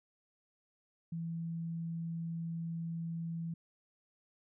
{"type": "tone", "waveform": "sine", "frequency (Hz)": 166.1, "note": "E3", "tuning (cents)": 13, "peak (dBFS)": -36, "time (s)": [1.12, 3.54], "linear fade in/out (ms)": 5, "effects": []}